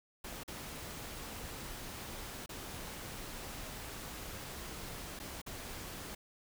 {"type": "noise with dropouts", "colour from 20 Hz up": "pink", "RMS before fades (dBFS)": -45, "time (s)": [0.24, 6.15], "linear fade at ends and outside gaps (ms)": 5, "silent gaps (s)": [[0.435, 0.478], [2.461, 2.491], [5.192, 5.198], [5.417, 5.463]], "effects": []}